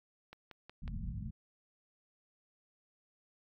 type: click train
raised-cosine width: 0.3 ms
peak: -33 dBFS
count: 4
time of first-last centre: 0.33-0.878 s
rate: 5.47 Hz
type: low-pass noise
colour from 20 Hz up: pink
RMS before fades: -40 dBFS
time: 0.82-1.31 s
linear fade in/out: 10 ms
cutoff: 230 Hz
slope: 96 dB/octave
effects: MP3 96 kbps